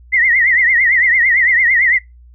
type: tone with vibrato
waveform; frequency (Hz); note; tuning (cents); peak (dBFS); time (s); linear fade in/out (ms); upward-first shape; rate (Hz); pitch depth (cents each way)
sine; 1984; B6; +7; -9; 0.12-1.99; 20; triangle; 8.9; 150
effects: noise-tail reverb RT60 0.2 s tail -24 dB re dry + added 60 Hz sine -39 dBFS peak until 2.34 s